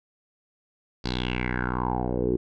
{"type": "tone with low-pass filter sweep", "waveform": "10% pulse", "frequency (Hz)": 61.74, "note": "B1", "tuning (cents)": 0, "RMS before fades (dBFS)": -27, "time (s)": [1.04, 2.37], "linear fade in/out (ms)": 10, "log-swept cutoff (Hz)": [4700, 360], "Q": 5.7, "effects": []}